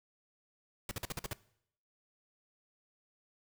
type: noise bursts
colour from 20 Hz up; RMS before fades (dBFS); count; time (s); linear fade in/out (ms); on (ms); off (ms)
pink; -38; 7; 0.89-1.332; 2; 22; 48
effects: noise-tail reverb RT60 0.7 s tail -20 dB re dry